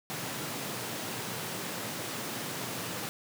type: high-pass noise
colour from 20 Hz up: pink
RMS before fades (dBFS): -37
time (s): 0.1-3.09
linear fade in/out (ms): 0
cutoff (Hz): 110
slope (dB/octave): 48
effects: none